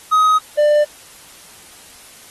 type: tone pair in turn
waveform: triangle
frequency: 1260 / 594.6 Hz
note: D#6 / D5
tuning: +21 / +21 cents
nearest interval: octave + minor second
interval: 1300 cents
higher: first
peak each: -8 dBFS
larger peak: neither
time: 0.11-0.39 / 0.57-0.85 s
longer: neither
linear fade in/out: 20 ms
effects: white hiss -42 dBFS RMS until 2.3 s + AAC 32 kbps